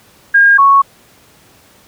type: tone pair in turn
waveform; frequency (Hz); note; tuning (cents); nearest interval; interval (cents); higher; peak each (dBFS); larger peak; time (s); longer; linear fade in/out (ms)
sine; 1619 / 1107.2; G#6 / C#6; -45 / -2; perfect fifth; 657; first; -4; neither; 0.34-0.58 / 0.58-0.82; neither; 10
effects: pink hiss -46 dBFS RMS until 1.87 s + high-pass 80 Hz 12 dB/octave